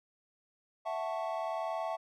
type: chord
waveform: triangle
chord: F# minor seventh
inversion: third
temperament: equal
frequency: 659.3 / 740 / 880 / 1108.7 Hz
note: E5 / F#5 / A5 / C#6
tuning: 0 / 0 / 0 / 0 cents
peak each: -34 / -38 / -38 / -40 dBFS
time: 0.85-1.97 s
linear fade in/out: 20 ms
effects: none